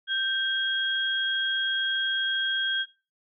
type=tone pair together; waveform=sine; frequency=1568 / 3275 Hz; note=G6 / G#7; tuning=0 / -25 cents; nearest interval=octave + minor second; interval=1275 cents; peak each=-27 dBFS; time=0.07-2.86 s; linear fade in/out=50 ms; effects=noise-tail reverb RT60 0.3 s tail -17 dB re dry